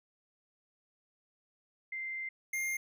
sine / square tone pair in turn, 2087 / 2115 Hz, C7 / C7, -5 / +18 cents, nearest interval unison, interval 23 cents, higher second, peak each -36 / -33 dBFS, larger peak second, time 1.92-2.29 / 2.53-2.77 s, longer first, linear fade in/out 5 ms, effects none

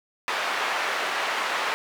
white band-pass noise, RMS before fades -27 dBFS, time 0.28-1.74 s, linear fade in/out 0 ms, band 620 to 1900 Hz, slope 12 dB/octave, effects none

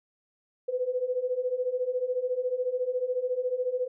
sine beating tone pair, 493.1 / 507.1 Hz, B4 / B4, -3 / +46 cents, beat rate 14 Hz, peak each -31 / -28 dBFS, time 0.68-3.88 s, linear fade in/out 10 ms, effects none

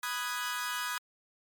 sawtooth chord, G# minor seventh, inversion first, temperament equal, 987.8 / 1244.5 / 1480 / 1661.2 Hz, B5 / D#6 / F#6 / G#6, 0 / 0 / 0 / 0 cents, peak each -35 / -34 / -36 / -34 dBFS, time 0.03-0.98 s, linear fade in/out 2 ms, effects MP3 96 kbps

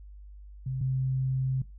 sine tone pair in turn, 130.9 / 131.38 Hz, C3 / C3, +1 / +7 cents, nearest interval unison, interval 6 cents, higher second, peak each -29 / -25 dBFS, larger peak second, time 0.66-0.81 / 0.81-1.62 s, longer second, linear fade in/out 5 ms, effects noise-tail reverb RT60 0.2 s tail -19 dB re dry + added 50 Hz sine -44 dBFS peak until 1.78 s

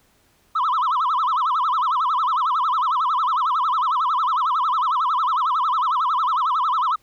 sine tone with vibrato, 1139 Hz, C#6, 47 cents sharp, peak -15 dBFS, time 0.55-6.96 s, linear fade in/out 10 ms, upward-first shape sine, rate 11 Hz, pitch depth 270 cents each way, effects tanh soft clip ceiling -16 dBFS + pink hiss -60 dBFS RMS until 7.02 s

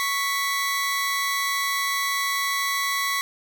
sawtooth tone pair together, 1111 / 1977.5 Hz, C#6 / B6, +4 / +2 cents, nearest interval minor seventh, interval 998 cents, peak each -22 dBFS, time 0-3.21 s, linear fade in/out 0 ms, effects none

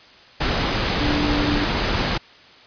sine tone in noise, 293.7 Hz, D4, in tune, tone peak -22 dBFS, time 1-1.65 s, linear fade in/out 10 ms, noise pink, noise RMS -21 dBFS, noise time 0.4-2.18 s, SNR -4 dB, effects white hiss -47 dBFS RMS until 2.66 s + resampled to 11025 Hz

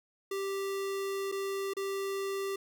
square tone with dropouts, 391.9 Hz, G4, in tune, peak -33 dBFS, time 0.31-2.56 s, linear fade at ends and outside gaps 5 ms, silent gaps 1.317-1.322 / 1.736-1.767 s, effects none

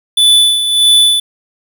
square tone with tremolo, 3483 Hz, A7, 18 cents flat, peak -5 dBFS, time 0.17-1.2 s, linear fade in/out 5 ms, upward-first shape sine, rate 1.6 Hz, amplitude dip 60%, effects none

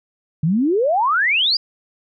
sine exponential sweep, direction up, 146.83 to 4978 Hz, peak -14 dBFS, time 0.43-1.57 s, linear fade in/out 5 ms, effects none

